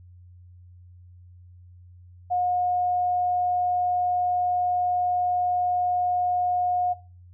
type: tone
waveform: sine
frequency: 720 Hz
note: F#5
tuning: 47 cents flat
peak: -21 dBFS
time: 2.3-6.94 s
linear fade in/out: 20 ms
effects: noise-tail reverb RT60 0.4 s tail -21 dB re dry + added 89 Hz sine -46 dBFS peak until 7.33 s